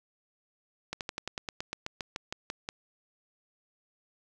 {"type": "slowing click train", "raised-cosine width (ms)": 0.2, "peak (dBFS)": -17, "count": 15, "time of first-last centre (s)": [0.93, 2.689], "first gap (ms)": 78, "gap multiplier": 1.07, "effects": []}